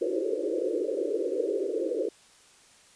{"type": "band-pass noise", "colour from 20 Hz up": "white", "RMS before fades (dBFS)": -29, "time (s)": [0.01, 2.09], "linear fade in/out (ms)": 5, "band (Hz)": [310, 540], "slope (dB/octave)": 96, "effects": ["white hiss -57 dBFS RMS until 2.95 s", "resampled to 22050 Hz"]}